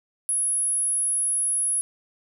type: tone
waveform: sine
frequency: 10710 Hz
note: E9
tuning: 26 cents sharp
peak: -21 dBFS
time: 0.29-1.81 s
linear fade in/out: 0 ms
effects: none